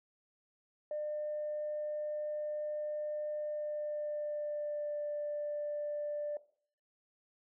sine tone with pitch glide, 601 to 590.7 Hz, D5 to D5, +40 to +10 cents, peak -34 dBFS, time 0.91-6.37 s, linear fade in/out 2 ms, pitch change -30 cents, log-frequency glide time 3.39-5 s, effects noise-tail reverb RT60 0.5 s tail -17 dB re dry + tanh soft clip ceiling -30 dBFS

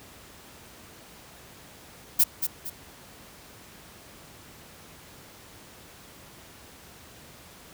violet noise with echo, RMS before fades -18 dBFS, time 2.19-2.24 s, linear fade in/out 10 ms, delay 230 ms, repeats 2, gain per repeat -8 dB, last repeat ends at 2.7 s, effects pink hiss -49 dBFS RMS until 7.73 s + high-pass 60 Hz 12 dB/octave

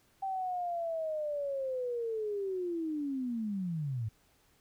sine linear sweep, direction down, 780 to 103.83 Hz, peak -32 dBFS, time 0.22-4.09 s, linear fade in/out 10 ms, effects pink hiss -68 dBFS RMS until 4.6 s

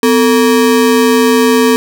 square ring-modulated tone, 349.2 Hz, F4, in tune, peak -4 dBFS, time 0.03-1.76 s, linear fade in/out 0 ms, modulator 97 Hz, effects none

